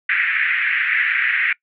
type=band-pass noise; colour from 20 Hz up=white; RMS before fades=-19 dBFS; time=0.09-1.53 s; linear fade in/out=5 ms; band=1600 to 2300 Hz; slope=48 dB/octave; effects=noise-tail reverb RT60 0.1 s tail -23 dB re dry